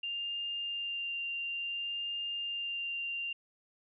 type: tone with vibrato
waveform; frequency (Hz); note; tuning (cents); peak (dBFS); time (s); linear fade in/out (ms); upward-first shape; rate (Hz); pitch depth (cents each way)
sine; 2794; F7; 0; -34; 0.03-3.33; 5; sine; 0.57; 9
effects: none